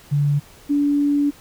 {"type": "tone pair in turn", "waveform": "sine", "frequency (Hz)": [144.4, 287.9], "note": ["D3", "D4"], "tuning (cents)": [-29, -34], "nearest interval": "octave", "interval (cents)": 1195, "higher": "second", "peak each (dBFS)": -15, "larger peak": "neither", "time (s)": [[0.11, 0.4], [0.69, 1.31]], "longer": "second", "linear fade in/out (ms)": 20, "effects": ["pink hiss -47 dBFS RMS until 1.4 s"]}